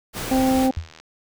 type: noise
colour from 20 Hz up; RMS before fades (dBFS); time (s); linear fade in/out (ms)
pink; -29; 0.13-0.7; 50
type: harmonic tone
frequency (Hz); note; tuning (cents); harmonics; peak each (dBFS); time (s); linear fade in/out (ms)
261.6; C4; 0; 1 / 2 / 3; -17 / -24 / -24; 0.31-0.71; 5
type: click train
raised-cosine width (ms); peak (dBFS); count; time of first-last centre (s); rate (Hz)
0.2; -26; 33; 0.6-1; 80
type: tone with exponential decay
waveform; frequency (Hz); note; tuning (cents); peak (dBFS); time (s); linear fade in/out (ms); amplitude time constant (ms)
sine; 82.41; E2; 0; -19; 0.77-0.92; 0; 32
effects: none